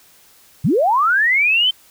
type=linear sweep; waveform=sine; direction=up; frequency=106.6 to 3136 Hz; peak=-12 dBFS; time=0.64-1.71 s; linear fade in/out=10 ms; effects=white hiss -50 dBFS RMS until 1.9 s